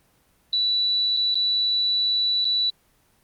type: tone with dropouts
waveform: sine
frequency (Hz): 3951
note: B7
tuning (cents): 0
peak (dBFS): -19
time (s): 0.53-2.7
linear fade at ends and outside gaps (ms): 1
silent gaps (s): 1.166-1.171 / 1.344-1.354 / 2.445-2.452
effects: pink hiss -62 dBFS RMS until 3.23 s + Opus 24 kbps